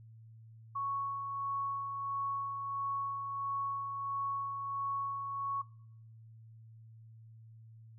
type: tone with tremolo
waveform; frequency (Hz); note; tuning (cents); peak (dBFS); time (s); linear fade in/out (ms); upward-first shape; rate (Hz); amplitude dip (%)
sine; 1108.7; C#6; 0; -32; 0.75-5.62; 10; sine; 1.5; 40
effects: noise-tail reverb RT60 0.7 s tail -22 dB re dry + added 112 Hz sine -52 dBFS peak until 7.98 s